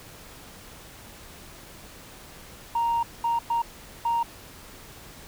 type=tone bursts at uneven times; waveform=sine; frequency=932.3 Hz; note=A#5; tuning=in tune; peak=-20 dBFS; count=4; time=2.75-3.03 / 3.24-3.39 / 3.5-3.62 / 4.05-4.23 s; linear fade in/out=5 ms; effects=tanh soft clip ceiling -19 dBFS + pink hiss -46 dBFS RMS until 5.27 s